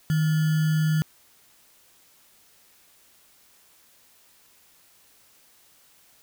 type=tone with sample-and-hold; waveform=sine; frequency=156.4 Hz; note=D#3; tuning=9 cents sharp; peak=-19 dBFS; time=0.1-1.02 s; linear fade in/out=0 ms; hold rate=1575 Hz; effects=white hiss -58 dBFS RMS until 6.22 s